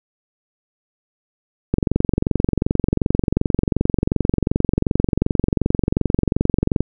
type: click train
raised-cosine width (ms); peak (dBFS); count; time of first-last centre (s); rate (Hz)
3; -3; 116; 1.74-6.806; 22.7
effects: none